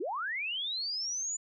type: linear sweep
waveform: sine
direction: up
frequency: 287.4 to 7070 Hz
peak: -32 dBFS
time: 0-1.37 s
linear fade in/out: 10 ms
effects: none